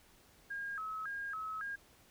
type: tone with vibrato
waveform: sine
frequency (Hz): 1445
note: F#6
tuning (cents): -41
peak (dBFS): -38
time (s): 0.5-1.76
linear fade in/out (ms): 10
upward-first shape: square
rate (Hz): 1.8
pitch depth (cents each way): 200
effects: pink hiss -64 dBFS RMS until 2.1 s